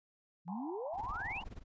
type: exponential sweep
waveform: sine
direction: up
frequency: 160 to 3043 Hz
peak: -38 dBFS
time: 0.45-1.43 s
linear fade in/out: 50 ms
type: band-pass noise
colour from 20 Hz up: pink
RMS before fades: -47 dBFS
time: 0.48-1.44 s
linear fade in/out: 0 ms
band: 750 to 980 Hz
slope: 96 dB/octave
type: noise with tremolo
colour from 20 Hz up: brown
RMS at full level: -44 dBFS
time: 0.93-1.64 s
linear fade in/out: 50 ms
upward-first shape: sine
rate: 19 Hz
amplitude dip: 90%
effects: resampled to 16000 Hz